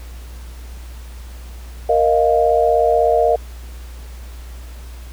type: chord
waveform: sine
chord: Bb suspended fourth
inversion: none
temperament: equal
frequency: 466.2 / 622.3 / 698.5 Hz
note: Bb4 / Eb5 / F5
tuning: 0 / 0 / 0 cents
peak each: -16 dBFS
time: 1.89-3.36 s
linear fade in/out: 5 ms
effects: added 60 Hz sine -31 dBFS peak until 5.12 s + pink hiss -44 dBFS RMS until 5.12 s